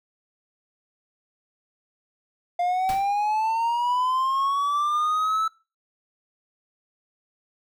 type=linear sweep; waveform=triangle; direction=up; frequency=698.5 to 1318.5 Hz; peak=-19 dBFS; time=2.59-5.48 s; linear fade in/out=5 ms
type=noise with exponential decay; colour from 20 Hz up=pink; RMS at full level=-32 dBFS; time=2.89-3.18 s; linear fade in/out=0 ms; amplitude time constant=61 ms
effects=noise-tail reverb RT60 0.3 s tail -21 dB re dry